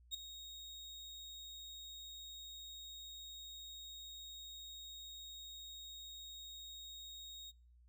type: tone with ADSR envelope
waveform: 35% pulse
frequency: 3753 Hz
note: A#7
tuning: 11 cents sharp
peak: -34 dBFS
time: 0.11-7.52 s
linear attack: 34 ms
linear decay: 5 ms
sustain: -13 dB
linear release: 28 ms
effects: noise-tail reverb RT60 0.4 s tail -25 dB re dry + added 60 Hz sine -62 dBFS peak until 7.88 s